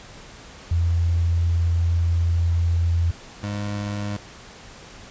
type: tone pair in turn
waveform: sine / 25% pulse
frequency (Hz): 84.8 / 102.6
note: E2 / G#2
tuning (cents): +50 / -21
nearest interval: minor third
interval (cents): 329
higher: second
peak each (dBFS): -17 / -22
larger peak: first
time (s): 0.71-3.11 / 3.43-4.17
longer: first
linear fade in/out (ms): 5
effects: pink hiss -43 dBFS RMS until 5.1 s + resampled to 16000 Hz